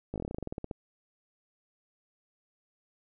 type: slowing click train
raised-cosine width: 2 ms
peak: -22 dBFS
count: 16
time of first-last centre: 0.14-0.712 s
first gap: 18 ms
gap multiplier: 1.1
effects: none